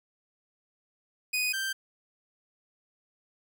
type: tone pair in turn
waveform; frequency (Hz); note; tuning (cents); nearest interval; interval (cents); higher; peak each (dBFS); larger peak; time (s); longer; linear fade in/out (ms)
sawtooth; 2489 / 1568; D#7 / G6; 0 / 0; minor sixth; 800; first; -23 / -26; first; 1.33-1.53 / 1.53-1.73; neither; 10
effects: none